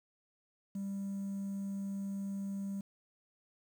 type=tone; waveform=triangle; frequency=197.2 Hz; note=G3; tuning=11 cents sharp; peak=-33 dBFS; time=0.75-2.81 s; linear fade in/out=5 ms; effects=tanh soft clip ceiling -31 dBFS + 10-bit